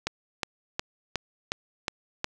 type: click train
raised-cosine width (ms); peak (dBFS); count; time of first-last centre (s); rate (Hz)
0.2; -10; 7; 0.07-2.244; 2.76
effects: none